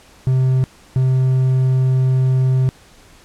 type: tone pair in turn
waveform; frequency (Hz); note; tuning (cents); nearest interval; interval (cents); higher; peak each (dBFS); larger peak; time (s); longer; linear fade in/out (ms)
triangle; 130 / 130; C3 / C3; -11 / -11; unison; 0; neither; -10; neither; 0.27-0.64 / 0.96-2.69; second; 0
effects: pink hiss -47 dBFS RMS until 3.24 s + low-pass 10000 Hz 12 dB/octave